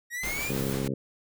45% pulse exponential sweep, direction up, 1877 to 2489 Hz, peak -31 dBFS, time 0.1-0.53 s, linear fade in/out 50 ms
pink noise with tremolo, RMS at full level -35 dBFS, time 0.23-0.88 s, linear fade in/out 5 ms, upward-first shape triangle, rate 6.3 Hz, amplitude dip 35%
violet noise, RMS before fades -40 dBFS, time 0.25-0.73 s, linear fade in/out 2 ms
harmonic tone, 67.4 Hz, C#2, 48 cents flat, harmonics 2 / 3 / 4 / 5 / 6 / 7 / 8, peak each -32 / -33 / -35 / -39 / -36 / -39 / -41 dBFS, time 0.49-0.94 s, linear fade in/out 5 ms
effects none

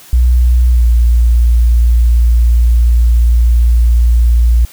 sine tone with pitch glide, 61 to 58.62 Hz, B1 to A#1, -21 to +10 cents, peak -5 dBFS, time 0.13-4.65 s, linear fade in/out 0 ms, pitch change -69 cents, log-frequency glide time 0.71-0.85 s, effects white hiss -38 dBFS RMS until 4.72 s

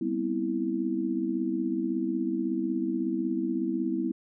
sine chord, C major seventh, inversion second, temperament just, 196.22 / 245.3 / 261.6 / 327 Hz, G3 / B3 / C4 / E4, +2 / -12 / 0 / -14 cents, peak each -34 / -32 / -34 / -29 dBFS, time 0.01-4.12 s, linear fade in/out 5 ms, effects none

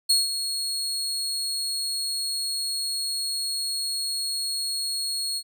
30% pulse tone with ADSR envelope, 4312 Hz, C#8, 49 cents flat, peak -13 dBFS, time 0.09-5.43 s, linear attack 13 ms, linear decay 170 ms, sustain -10 dB, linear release 59 ms, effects none

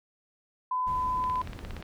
sine tone, 1009 Hz, B5, 37 cents sharp, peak -26 dBFS, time 0.71-1.42 s, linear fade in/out 5 ms
brown noise, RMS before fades -40 dBFS, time 0.86-1.83 s, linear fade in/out 20 ms
click train, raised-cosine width 0.3 ms, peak -25 dBFS, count 11, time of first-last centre 1.24-1.825 s, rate 17.1 Hz
effects none

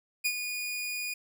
sawtooth tone with ADSR envelope, 2453 Hz, D#7, 25 cents flat, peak -21 dBFS, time 0.24-1.14 s, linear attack 18 ms, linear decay 63 ms, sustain -8 dB, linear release 7 ms, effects none

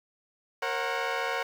15% pulse chord, F# major, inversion first, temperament equal with one note detuned, 466.2 / 541.7 / 740 Hz, A#4 / C#5 / F#5, 0 / -40 / 0 cents, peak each -26 dBFS, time 0.62-1.43 s, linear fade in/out 5 ms, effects low-pass 4000 Hz 12 dB/octave + 8-bit

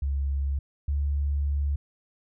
sine tone pair in turn, 69.3 / 71.37 Hz, C#2 / D2, 0 / -49 cents, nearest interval minor second, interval 51 cents, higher second, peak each -24 / -23 dBFS, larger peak second, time 0.02-0.59 / 0.88-1.76 s, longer second, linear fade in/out 5 ms, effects none

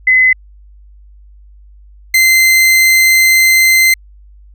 sine / 40% pulse tone pair in turn, 2031 / 2072 Hz, B6 / C7, +48 / -17 cents, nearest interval unison, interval 35 cents, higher second, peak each -5 dBFS, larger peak neither, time 0.07-0.33 / 2.14-3.94 s, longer second, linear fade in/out 5 ms, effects added 50 Hz sine -37 dBFS peak until 4.54 s

